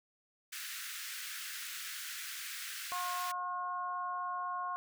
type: high-pass noise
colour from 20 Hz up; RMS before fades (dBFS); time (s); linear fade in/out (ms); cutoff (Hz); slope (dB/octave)
pink; -43; 0.52-3.32; 10; 1400; 48
type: harmonic tone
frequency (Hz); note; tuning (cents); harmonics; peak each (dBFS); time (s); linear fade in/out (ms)
359.2; F4; +49; 2 / 3 / 4; -42 / -36 / -47; 2.92-4.76; 0
effects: none